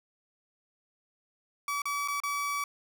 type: tone with dropouts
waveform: 30% pulse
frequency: 1145 Hz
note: D6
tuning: 44 cents flat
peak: -27 dBFS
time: 1.68-2.64 s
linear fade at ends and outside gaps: 2 ms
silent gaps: 1.819-1.855 / 2.077-2.083 / 2.202-2.235 s
effects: none